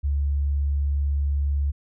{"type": "tone", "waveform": "sine", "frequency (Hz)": 71, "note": "C#2", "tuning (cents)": 42, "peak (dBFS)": -20, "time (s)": [0.03, 1.72], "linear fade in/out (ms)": 20, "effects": []}